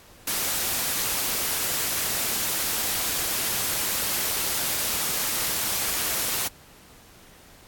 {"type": "noise", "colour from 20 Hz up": "white", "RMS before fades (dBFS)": -26, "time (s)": [0.27, 6.48], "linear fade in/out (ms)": 5, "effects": ["pink hiss -51 dBFS RMS until 7.67 s", "AAC 64 kbps"]}